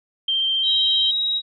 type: tone with vibrato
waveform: sine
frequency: 3149 Hz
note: G7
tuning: 7 cents sharp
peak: -18 dBFS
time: 0.28-1.11 s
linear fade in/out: 5 ms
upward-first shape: sine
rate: 15 Hz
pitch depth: 12 cents each way
type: tone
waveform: sine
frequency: 3820 Hz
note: A#7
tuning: 42 cents sharp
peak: -19 dBFS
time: 0.63-1.42 s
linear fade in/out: 50 ms
effects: none